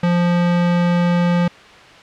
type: tone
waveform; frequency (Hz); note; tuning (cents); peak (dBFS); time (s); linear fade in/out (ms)
square; 174.61; F3; 0; -14; 0.03-1.48; 5
effects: white hiss -41 dBFS RMS until 2.02 s + low-pass 3000 Hz 12 dB/octave